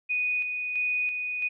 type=tone with tremolo; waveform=sine; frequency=2481 Hz; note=D#7; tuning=6 cents flat; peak=-24 dBFS; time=0.09-1.49 s; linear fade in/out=20 ms; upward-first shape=square; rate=1.5 Hz; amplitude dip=40%; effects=none